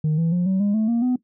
sine tone with pitch steps, 154.3 / 165.37 / 177.24 / 189.97 / 203.6 / 218.2 / 233.9 / 250.7 Hz, D#3 / E3 / F3 / F#3 / G#3 / A3 / A#3 / B3, -14 / +6 / +26 / +46 / -34 / -14 / +6 / +26 cents, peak -15 dBFS, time 0.04-1.16 s, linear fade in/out 5 ms, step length 140 ms, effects noise-tail reverb RT60 0.1 s tail -17 dB re dry + tanh soft clip ceiling -16 dBFS

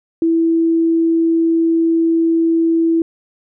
sine tone, 329.6 Hz, E4, in tune, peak -11 dBFS, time 0.22-3.02 s, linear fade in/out 2 ms, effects none

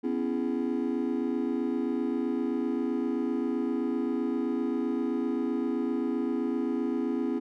triangle chord, C# minor seventh, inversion third, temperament just, 249.5 / 277.2 / 332.6 / 415.8 Hz, B3 / C#4 / E4 / G#4, +18 / 0 / +16 / +2 cents, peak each -28 / -30 / -30 / -33 dBFS, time 0.03-7.4 s, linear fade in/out 20 ms, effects tanh soft clip ceiling -16 dBFS

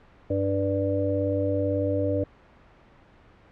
harmonic tone, 98 Hz, G2, in tune, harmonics 1 / 3 / 5 / 6, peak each -28 / -28 / -28 / -28 dBFS, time 0.3-2.24 s, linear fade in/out 5 ms, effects pink hiss -54 dBFS RMS until 3.51 s + low-pass 2000 Hz 12 dB/octave

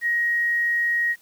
sine tone with quantisation, 1886 Hz, A#6, 20 cents sharp, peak -19 dBFS, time 0.01-1.16 s, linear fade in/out 50 ms, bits 8, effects white hiss -57 dBFS RMS until 1.21 s

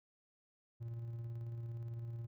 triangle tone with tremolo, 116.54 Hz, A#2, in tune, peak -38 dBFS, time 0.8-2.27 s, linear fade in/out 20 ms, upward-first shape square, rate 18 Hz, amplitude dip 25%, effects none

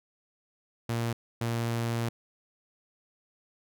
sawtooth tone bursts at uneven times, 116.54 Hz, A#2, in tune, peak -24 dBFS, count 2, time 0.89-1.13 / 1.41-2.09 s, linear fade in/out 5 ms, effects none

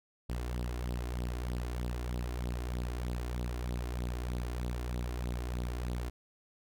sawtooth tone with flanger, 60.7 Hz, B1, 29 cents flat, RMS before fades -36 dBFS, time 0.29-6.1 s, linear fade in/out 10 ms, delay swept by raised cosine 0.22 to 2.92 ms, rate 3.2 Hz, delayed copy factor +0.6, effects none

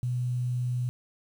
sine tone with quantisation, 123.7 Hz, B2, 3 cents sharp, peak -26 dBFS, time 0.03-0.89 s, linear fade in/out 0 ms, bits 9, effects none

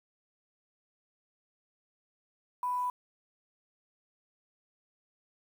sine tone with quantisation, 991 Hz, B5, 6 cents sharp, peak -29 dBFS, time 2.63-2.9 s, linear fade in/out 2 ms, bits 9, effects none

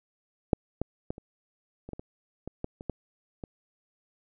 clicks, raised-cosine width 2 ms, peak -7 / -15 / -18 / -30 / -28 / -23 / -26 / -23 / -18 / -27 / -17 / -24 dBFS, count 12, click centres 0.532 / 0.816 / 1.105 / 1.181 / 1.89 / 1.933 / 1.995 / 2.476 / 2.644 / 2.809 / 2.897 / 3.438 s, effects none

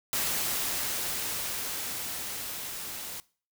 white noise with level ramp, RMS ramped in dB -29 to -39 dBFS, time 0.13-3.2 s, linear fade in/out 0 ms, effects noise-tail reverb RT60 0.4 s tail -21 dB re dry

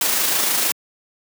white noise with amplitude modulation, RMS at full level -18 dBFS, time 0.01-0.72 s, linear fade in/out 2 ms, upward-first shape sine, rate 26.4 Hz, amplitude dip 30%, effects high-pass 200 Hz 12 dB/octave

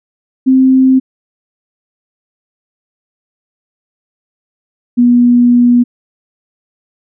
sine tone pair in turn, 261.6 / 242.6 Hz, C4 / B3, 0 / -31 cents, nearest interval minor second, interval 131 cents, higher first, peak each -4 dBFS, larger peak neither, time 0.46-1 / 4.97-5.84 s, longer second, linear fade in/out 20 ms, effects none

